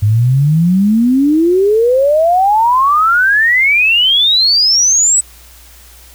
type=exponential sweep; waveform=sine; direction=up; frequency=101 to 8070 Hz; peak=-7 dBFS; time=0.02-5.21 s; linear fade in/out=10 ms; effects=added 60 Hz sine -40 dBFS peak until 6.14 s + white hiss -41 dBFS RMS until 6.14 s